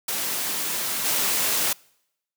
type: noise with level steps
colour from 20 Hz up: white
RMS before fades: -27 / -23 dBFS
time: 0.08-1.73 s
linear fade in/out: 5 ms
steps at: 1.04 s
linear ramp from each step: 20 ms
effects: noise-tail reverb RT60 0.8 s tail -26 dB re dry + high-pass 150 Hz 12 dB/octave